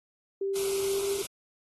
sine tone with pitch glide, 392 to 396.6 Hz, G4 to G4, 0 to +20 cents, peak -27 dBFS, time 0.41-1.22 s, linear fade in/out 5 ms, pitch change +20 cents, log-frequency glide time 0.9-1.02 s
white band-stop noise, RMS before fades -36 dBFS, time 0.55-1.27 s, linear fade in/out 10 ms, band 1500 to 2100 Hz, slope 96 dB/octave
effects AAC 32 kbps

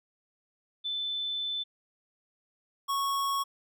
sine / square tone pair in turn, 3520 / 1105.2 Hz, A7 / C#6, 0 / -6 cents, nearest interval octave + minor sixth, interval 2006 cents, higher first, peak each -30 / -28 dBFS, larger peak second, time 0.84-1.64 / 2.88-3.44 s, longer first, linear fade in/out 20 ms, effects none

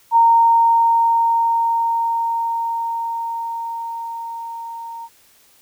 sine tone with level ramp, 923 Hz, A#5, 17 cents flat, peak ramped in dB -8 to -29 dBFS, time 0.11-5.09 s, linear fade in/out 50 ms, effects white hiss -53 dBFS RMS until 5.61 s

